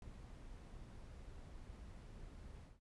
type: noise with ADSR envelope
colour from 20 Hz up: brown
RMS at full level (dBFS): -44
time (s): 0.02-2.8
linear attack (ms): 3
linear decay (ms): 4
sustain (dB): -10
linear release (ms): 180
effects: noise-tail reverb RT60 0.1 s tail -22 dB re dry + resampled to 24000 Hz